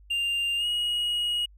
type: tone with pitch glide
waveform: triangle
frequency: 2794 to 2893 Hz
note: F7 to F#7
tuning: 0 to -40 cents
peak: -23 dBFS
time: 0.1-1.46 s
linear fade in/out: 10 ms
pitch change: +60 cents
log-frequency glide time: 0.57-0.66 s
effects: added 50 Hz sine -50 dBFS peak until 1.57 s